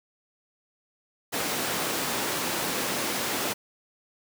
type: high-pass noise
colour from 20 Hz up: pink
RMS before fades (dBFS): -29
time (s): 1.32-3.54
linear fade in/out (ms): 20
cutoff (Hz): 230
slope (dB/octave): 12
effects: none